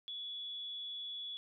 sine tone with amplitude modulation, 3400 Hz, G#7, 40 cents sharp, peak -39 dBFS, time 0.08-1.37 s, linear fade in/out 0 ms, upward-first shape sine, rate 211 Hz, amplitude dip 35%, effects none

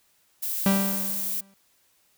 violet noise, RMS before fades -29 dBFS, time 0.42-1.41 s, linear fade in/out 10 ms
45% pulse tone with exponential decay, 196 Hz, G3, in tune, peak -17 dBFS, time 0.66-1.54 s, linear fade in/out 2 ms, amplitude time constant 190 ms
effects white hiss -65 dBFS RMS until 2.17 s

